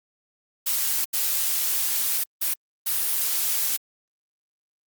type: noise bursts at uneven times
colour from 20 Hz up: blue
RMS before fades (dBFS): -24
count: 4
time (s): 0.66-1.05 / 1.13-2.24 / 2.41-2.54 / 2.86-3.77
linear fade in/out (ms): 10
effects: Opus 48 kbps